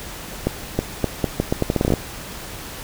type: accelerating click train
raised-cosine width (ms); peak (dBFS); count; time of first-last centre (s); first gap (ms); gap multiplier
2; -4; 15; 0.47-1.938; 320; 0.79
effects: pink hiss -34 dBFS RMS until 2.83 s